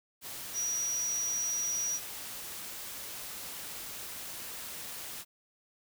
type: tone in noise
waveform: sine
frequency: 5790 Hz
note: F#8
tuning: 38 cents flat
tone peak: -30 dBFS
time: 0.53-2 s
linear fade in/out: 50 ms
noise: white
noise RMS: -42 dBFS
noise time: 0.21-5.25 s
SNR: +9 dB
effects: none